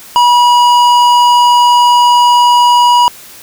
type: tone with tanh clipping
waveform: sine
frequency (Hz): 969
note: B5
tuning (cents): -33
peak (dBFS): -6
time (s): 0.16-3.08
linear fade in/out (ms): 0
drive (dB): 14
effects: white hiss -34 dBFS RMS until 3.42 s